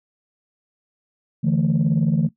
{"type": "chord", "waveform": "sine", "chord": "D suspended second", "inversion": "none", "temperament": "just", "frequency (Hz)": [146.83, 165.19, 220.2], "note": ["D3", "E3", "A3"], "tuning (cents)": [0, 4, 2], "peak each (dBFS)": [-19, -18, -20], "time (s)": [1.43, 2.29], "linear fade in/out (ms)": 20, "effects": ["noise-tail reverb RT60 0.1 s tail -17 dB re dry", "tanh soft clip ceiling -11 dBFS"]}